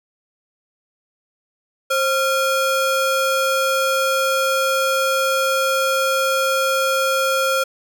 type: ring-modulated tone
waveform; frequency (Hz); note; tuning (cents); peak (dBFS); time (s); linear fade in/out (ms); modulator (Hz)
square; 955; A#5; +42; -14; 1.9-7.64; 10; 423
effects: none